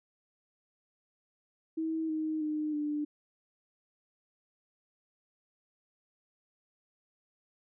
sine tone with pitch steps, 321.1 / 312.9 / 304.8 / 297 Hz, E4 / D#4 / D#4 / D4, -45 / +10 / -36 / +20 cents, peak -30 dBFS, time 1.77-3.05 s, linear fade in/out 10 ms, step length 320 ms, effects none

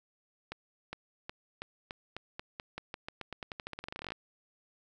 accelerating click train, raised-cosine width 0.3 ms, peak -23 dBFS, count 30, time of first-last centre 0.52-4.12 s, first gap 410 ms, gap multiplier 0.89, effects none

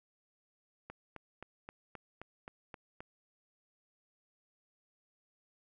click train, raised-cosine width 0.5 ms, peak -30 dBFS, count 9, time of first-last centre 0.9-3.005 s, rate 3.8 Hz, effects none

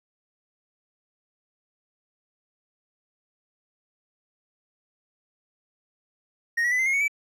triangle tone with pitch steps, 1864.7 / 1931.6 / 2001 / 2073 / 2147 / 2224 / 2304 Hz, A#6 / B6 / B6 / C7 / C7 / C#7 / D7, 0 / -39 / +22 / -17 / +44 / +5 / -34 cents, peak -19 dBFS, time 6.57-7.081 s, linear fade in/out 10 ms, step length 73 ms, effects none

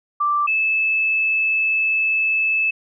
sine tone pair in turn, 1174.7 / 2615 Hz, D6 / E7, 0 / -15 cents, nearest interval octave + major second, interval 1385 cents, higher second, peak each -16 dBFS, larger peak neither, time 0.2-0.47 / 0.47-2.71 s, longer second, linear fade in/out 10 ms, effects none

